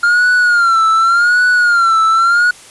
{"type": "tone with vibrato", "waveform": "triangle", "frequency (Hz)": 1396.9, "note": "F6", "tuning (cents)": 0, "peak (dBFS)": -6, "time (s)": [0.03, 2.51], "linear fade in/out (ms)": 5, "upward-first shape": "sine", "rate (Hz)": 0.87, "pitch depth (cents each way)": 100, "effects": ["white hiss -38 dBFS RMS until 2.7 s", "resampled to 24000 Hz"]}